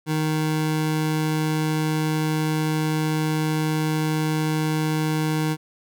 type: tone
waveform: 25% pulse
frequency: 155.56 Hz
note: D#3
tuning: in tune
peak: -17 dBFS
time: 0.06-5.57 s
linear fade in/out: 50 ms
effects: none